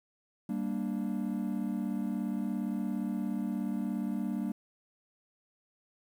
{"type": "chord", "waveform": "triangle", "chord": "G minor", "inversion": "none", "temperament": "equal", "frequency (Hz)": [196, 233.1, 293.7], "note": ["G3", "Bb3", "D4"], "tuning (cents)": [0, 0, 0], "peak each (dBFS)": [-32, -32, -35], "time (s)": [0.49, 4.52], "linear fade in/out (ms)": 5, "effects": ["tanh soft clip ceiling -21 dBFS", "10-bit"]}